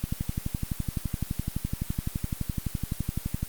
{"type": "click train", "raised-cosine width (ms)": 5, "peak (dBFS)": -15, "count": 41, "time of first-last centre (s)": [0.04, 3.43], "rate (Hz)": 11.8, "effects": ["white hiss -43 dBFS RMS until 3.48 s", "Opus 24 kbps"]}